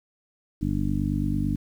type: harmonic tone with a mistuned harmonic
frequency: 49 Hz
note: G1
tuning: in tune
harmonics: 1 / 2 / 3 / 4 / 5 / 6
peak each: -30 / -30 / -30 / -30 / -30 / -30 dBFS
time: 0.61-1.56 s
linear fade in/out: 10 ms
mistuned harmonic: 1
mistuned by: -22 cents
effects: 9-bit